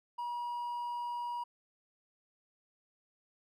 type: tone with hard clipping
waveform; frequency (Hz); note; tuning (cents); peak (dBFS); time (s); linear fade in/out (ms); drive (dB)
triangle; 960; B5; -49; -36; 0.18-1.44; 10; 5
effects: none